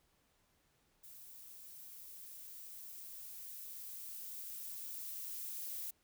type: noise with level ramp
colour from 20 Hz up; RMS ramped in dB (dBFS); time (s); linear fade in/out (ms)
violet; -55 to -43; 1.03-5.91; 10
effects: pink hiss -75 dBFS RMS until 6.03 s